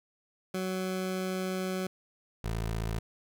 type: tone pair in turn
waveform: 20% pulse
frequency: 186.5 / 55.45 Hz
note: F#3 / A1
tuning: +14 / +14 cents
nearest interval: octave + major sixth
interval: 2100 cents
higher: first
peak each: -26 dBFS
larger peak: neither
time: 0.54-1.87 / 2.44-2.99 s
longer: first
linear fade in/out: 5 ms
effects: none